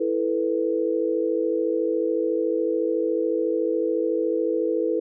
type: chord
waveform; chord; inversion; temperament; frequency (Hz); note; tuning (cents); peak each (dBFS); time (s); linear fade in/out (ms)
sine; E suspended fourth; none; equal; 329.6 / 440 / 493.9; E4 / A4 / B4; 0 / 0 / 0; -25; 0-5; 10
effects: none